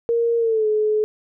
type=tone with pitch glide; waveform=sine; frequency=466.2 to 427.5 Hz; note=A#4 to A4; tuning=0 to -50 cents; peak=-16 dBFS; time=0.09-1.04 s; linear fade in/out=0 ms; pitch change=-150 cents; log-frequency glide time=0.38-0.67 s; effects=none